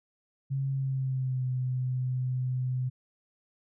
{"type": "tone with pitch glide", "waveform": "sine", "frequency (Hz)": [135.9, 127.53], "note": ["C#3", "C3"], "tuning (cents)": [-34, -44], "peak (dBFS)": -27, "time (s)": [0.5, 2.9], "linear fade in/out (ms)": 20, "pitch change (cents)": -110, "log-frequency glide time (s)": [0.7, 1.48], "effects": []}